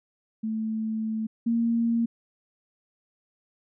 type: tone pair in turn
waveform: sine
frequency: 220 / 231.8 Hz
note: A3 / A#3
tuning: 0 / -10 cents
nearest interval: minor second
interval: 90 cents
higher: second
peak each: -26 / -21 dBFS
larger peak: second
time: 0.43-1.27 / 1.46-2.06 s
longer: first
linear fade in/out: 10 ms
effects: none